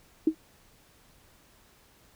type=tone with exponential decay; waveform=sine; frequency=316.9 Hz; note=D#4; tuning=32 cents sharp; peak=-15 dBFS; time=0.27-0.35 s; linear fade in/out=5 ms; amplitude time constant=17 ms; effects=pink hiss -60 dBFS RMS until 2.15 s